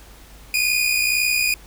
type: tone pair together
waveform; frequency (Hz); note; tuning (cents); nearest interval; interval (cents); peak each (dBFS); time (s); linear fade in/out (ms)
sawtooth; 2427 / 2489; D#7 / D#7; -44 / 0; unison; 44; -17; 0.54-1.54; 2
effects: added 50 Hz sine -44 dBFS peak until 1.66 s + pink hiss -47 dBFS RMS until 1.66 s